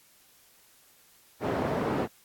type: band-pass noise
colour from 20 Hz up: white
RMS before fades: -29 dBFS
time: 1.4-2.08 s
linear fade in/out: 50 ms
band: 120 to 590 Hz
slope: 12 dB/octave
effects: white hiss -60 dBFS RMS until 2.24 s + AAC 64 kbps